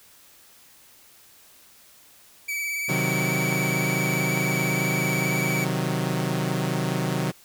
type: tone with vibrato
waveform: 45% pulse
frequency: 2290 Hz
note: D7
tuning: 44 cents flat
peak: -26 dBFS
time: 2.48-5.65 s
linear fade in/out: 10 ms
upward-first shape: sine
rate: 18 Hz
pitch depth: 30 cents each way
type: chord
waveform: sawtooth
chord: C diminished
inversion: none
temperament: equal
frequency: 130.81 / 155.56 / 185 Hz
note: C3 / Eb3 / Gb3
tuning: 0 / 0 / 0 cents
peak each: -24 dBFS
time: 2.88-7.32 s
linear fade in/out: 20 ms
effects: white hiss -53 dBFS RMS until 7.44 s